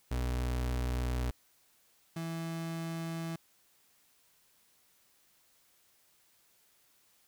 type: tone pair in turn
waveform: 35% pulse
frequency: 61.74 / 164.83 Hz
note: B1 / E3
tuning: 0 / 0 cents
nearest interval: octave + perfect fourth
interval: 1700 cents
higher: second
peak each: -29 / -34 dBFS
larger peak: first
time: 0.11-1.31 / 2.16-3.36 s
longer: neither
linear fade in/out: 5 ms
effects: white hiss -68 dBFS RMS until 7.27 s